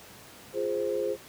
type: chord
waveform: sine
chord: F minor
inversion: none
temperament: equal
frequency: 349.2 / 415.3 / 523.3 Hz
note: F4 / Ab4 / C5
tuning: 0 / 0 / 0 cents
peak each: -34 / -30 / -30 dBFS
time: 0.53-1.17 s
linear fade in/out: 50 ms
effects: pink hiss -49 dBFS RMS until 1.28 s + high-pass 100 Hz 12 dB/octave